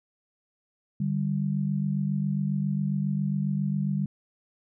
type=tone pair together; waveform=sine; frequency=148.44 / 195.8 Hz; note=D3 / G3; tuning=+19 / -2 cents; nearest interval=perfect fourth; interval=479 cents; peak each=-27 dBFS; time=1-4.06 s; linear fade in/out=5 ms; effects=none